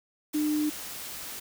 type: tone in noise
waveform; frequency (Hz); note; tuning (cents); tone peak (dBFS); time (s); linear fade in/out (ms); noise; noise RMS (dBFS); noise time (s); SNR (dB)
sine; 301.6; D4; +46; -24; 0.34-0.7; 10; white; -39; 0.33-1.4; +12
effects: none